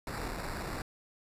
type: noise with sample-and-hold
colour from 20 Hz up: pink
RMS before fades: -38 dBFS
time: 0.07-0.82 s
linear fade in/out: 2 ms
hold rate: 3150 Hz
effects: resampled to 32000 Hz